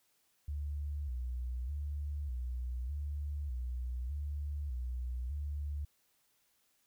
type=tone with vibrato; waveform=sine; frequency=67.1 Hz; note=C2; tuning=44 cents sharp; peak=-35 dBFS; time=0.48-5.85 s; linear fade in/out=5 ms; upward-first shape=square; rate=0.83 Hz; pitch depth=140 cents each way; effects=white hiss -74 dBFS RMS until 6.86 s